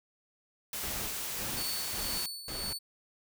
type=noise; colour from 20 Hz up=white; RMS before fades=-37 dBFS; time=0.73-2.26 s; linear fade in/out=2 ms
type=noise bursts; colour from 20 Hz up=pink; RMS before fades=-41 dBFS; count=4; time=0.83-2.73 s; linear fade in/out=2 ms; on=250 ms; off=300 ms
type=tone with tremolo; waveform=sawtooth; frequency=4460 Hz; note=C#8; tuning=10 cents sharp; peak=-31 dBFS; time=1.56-2.79 s; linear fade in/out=20 ms; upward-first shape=triangle; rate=2 Hz; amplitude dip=70%
effects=none